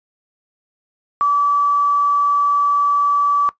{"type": "tone with quantisation", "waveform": "sine", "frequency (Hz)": 1152, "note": "D6", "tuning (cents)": -34, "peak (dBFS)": -12, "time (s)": [1.21, 3.49], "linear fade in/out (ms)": 0, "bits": 7, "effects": ["noise-tail reverb RT60 0.1 s tail -18 dB re dry", "resampled to 16000 Hz"]}